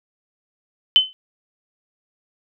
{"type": "tone with exponential decay", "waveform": "sine", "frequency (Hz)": 3048, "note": "G7", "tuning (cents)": -49, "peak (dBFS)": -5, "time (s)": [0.96, 1.13], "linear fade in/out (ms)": 0, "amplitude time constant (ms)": 35, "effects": []}